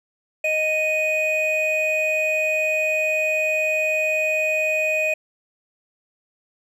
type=tone pair together; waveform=triangle; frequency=622.2 / 2489 Hz; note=D#5 / D#7; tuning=0 / 0 cents; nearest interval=2 octaves; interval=2400 cents; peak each=-21 / -19 dBFS; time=0.44-5.14 s; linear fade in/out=5 ms; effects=none